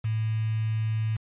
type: tone with quantisation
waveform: sine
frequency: 110 Hz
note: A2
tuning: in tune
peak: -24 dBFS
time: 0.04-1.17 s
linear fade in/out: 10 ms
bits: 7
effects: resampled to 8000 Hz